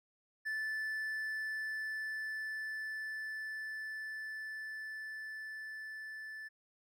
triangle tone with level ramp, 1751 Hz, A6, 9 cents flat, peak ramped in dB -33 to -42 dBFS, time 0.45-6.49 s, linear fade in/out 20 ms, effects none

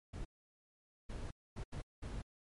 brown noise bursts at uneven times, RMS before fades -43 dBFS, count 5, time 0.13-0.25 / 1.09-1.31 / 1.56-1.64 / 1.72-1.82 / 2.02-2.22 s, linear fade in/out 10 ms, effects MP3 48 kbps

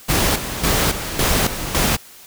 pink noise with tremolo, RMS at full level -17 dBFS, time 0.08-1.97 s, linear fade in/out 20 ms, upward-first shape square, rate 1.8 Hz, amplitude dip 65%, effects white hiss -43 dBFS RMS until 2.26 s

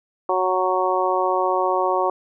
harmonic tone, 185 Hz, F#3, in tune, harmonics 2 / 3 / 4 / 5 / 6, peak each -24 / -24 / -24 / -24 / -24 dBFS, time 0.29-2.1 s, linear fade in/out 2 ms, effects none

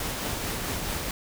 pink noise with tremolo, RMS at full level -30 dBFS, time 0-1.11 s, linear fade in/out 2 ms, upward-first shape sine, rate 4.6 Hz, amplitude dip 25%, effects none

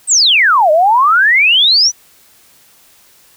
sine exponential two-way sweep, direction down then up, 8720 to 594 to 6100 Hz, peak -6 dBFS, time 0.07-1.92 s, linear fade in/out 50 ms, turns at 0.71 s, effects white hiss -47 dBFS RMS until 3.36 s

